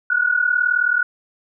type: tone pair together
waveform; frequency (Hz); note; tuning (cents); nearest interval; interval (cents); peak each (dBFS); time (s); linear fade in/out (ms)
sine; 1443.1 / 1482; F#6 / F#6; -44 / +2; unison; 46; -18; 0.1-1.03; 5
effects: none